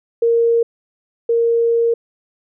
sine tone pair in turn, 464.7 / 464.7 Hz, A#4 / A#4, -5 / -5 cents, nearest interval unison, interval 0 cents, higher neither, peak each -11 / -12 dBFS, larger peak first, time 0.22-0.63 / 1.29-1.94 s, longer second, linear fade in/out 5 ms, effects none

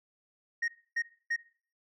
sine tone bursts, 1864.7 Hz, A#6, in tune, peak -25 dBFS, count 3, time 0.62-1.363 s, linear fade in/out 10 ms, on 61 ms, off 280 ms, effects noise-tail reverb RT60 0.4 s tail -18 dB re dry + tanh soft clip ceiling -27 dBFS

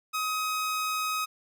sawtooth tone, 1264 Hz, D#6, 27 cents sharp, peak -24 dBFS, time 0.13-1.26 s, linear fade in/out 20 ms, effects none

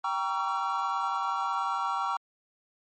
triangle chord, G diminished seventh, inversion none, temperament just, 784 / 940.8 / 1128.9 / 1354.7 Hz, G5 / Bb5 / Db6 / Fb6, 0 / +16 / +31 / +47 cents, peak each -32 / -31 / -30 / -31 dBFS, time 0.04-2.17 s, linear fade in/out 5 ms, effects MP3 32 kbps

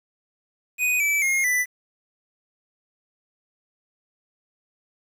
square tone with pitch steps, 2489 / 2309 / 2142 / 1987 Hz, D#7 / D7 / C7 / B6, 0 / -30 / +40 / +10 cents, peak -20 dBFS, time 0.78-1.66 s, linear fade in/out 50 ms, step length 220 ms, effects 8-bit

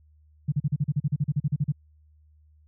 sine tone bursts, 145.1 Hz, D3, 21 cents flat, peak -20 dBFS, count 16, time 0.48-1.722 s, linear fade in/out 10 ms, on 42 ms, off 38 ms, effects added 76 Hz sine -55 dBFS peak until 2.67 s

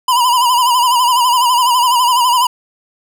square tone with vibrato, 983 Hz, B5, 8 cents flat, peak -10 dBFS, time 0.08-2.47 s, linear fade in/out 5 ms, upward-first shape sine, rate 12 Hz, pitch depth 79 cents each way, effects none

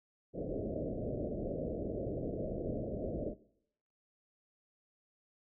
white low-pass noise, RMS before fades -38 dBFS, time 0.33-3.35 s, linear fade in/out 50 ms, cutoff 640 Hz, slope 96 dB/octave, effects noise-tail reverb RT60 0.7 s tail -19 dB re dry

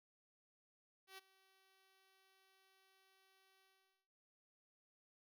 5% pulse tone with ADSR envelope, 382.8 Hz, G4, 41 cents flat, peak -40 dBFS, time 1.07-4.08 s, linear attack 110 ms, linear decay 18 ms, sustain -21 dB, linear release 460 ms, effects none

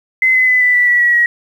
sine tone with pitch steps, 2050 / 2029 / 2008 / 1987 / 1966.5 / 1946.2 / 1926 / 1906.1 Hz, C7 / B6 / B6 / B6 / B6 / B6 / B6 / A#6, -36 / +46 / +28 / +10 / -8 / -26 / -44 / +38 cents, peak -8 dBFS, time 0.22-1.26 s, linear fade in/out 2 ms, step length 130 ms, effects 7-bit

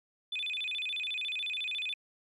sine tone with vibrato, 2960 Hz, F#7, in tune, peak -31 dBFS, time 0.32-1.94 s, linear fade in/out 5 ms, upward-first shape square, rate 14 Hz, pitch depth 290 cents each way, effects tanh soft clip ceiling -28 dBFS + MP3 96 kbps

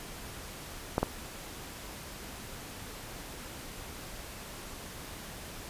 clicks, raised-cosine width 1 ms, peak -12 dBFS, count 2, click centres 0.981 / 1.03 s, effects pink hiss -44 dBFS RMS until 5.69 s + resampled to 32000 Hz

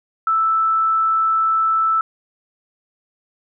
sine tone, 1318.5 Hz, E6, in tune, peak -14 dBFS, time 0.27-2.01 s, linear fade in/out 2 ms, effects none

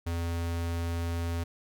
square tone, 84.6 Hz, E2, 45 cents sharp, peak -30 dBFS, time 0.06-1.44 s, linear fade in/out 10 ms, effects none

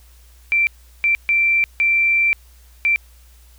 sine tone bursts at uneven times, 2349 Hz, D7, in tune, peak -13 dBFS, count 5, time 0.52-0.67 / 1.04-1.15 / 1.29-1.64 / 1.8-2.33 / 2.85-2.96 s, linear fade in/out 0 ms, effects added 60 Hz sine -45 dBFS peak until 3.58 s + white hiss -54 dBFS RMS until 3.58 s

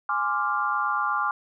sine chord, D half-diminished seventh, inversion second, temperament equal, 830.6 / 1046.5 / 1174.7 / 1396.9 Hz, Ab5 / C6 / D6 / F6, 0 / 0 / 0 / 0 cents, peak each -30 / -30 / -26 / -28 dBFS, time 0.09-1.31 s, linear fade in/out 2 ms, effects none

